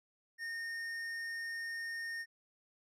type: tone with tanh clipping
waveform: triangle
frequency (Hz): 1836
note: A#6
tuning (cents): -27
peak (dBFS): -40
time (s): 0.38-2.26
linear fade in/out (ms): 50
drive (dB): 14
effects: none